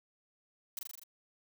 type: noise with echo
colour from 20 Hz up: blue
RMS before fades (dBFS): -39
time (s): 0.77-0.79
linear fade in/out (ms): 2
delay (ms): 41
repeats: 6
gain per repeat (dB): -2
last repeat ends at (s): 1.036
effects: none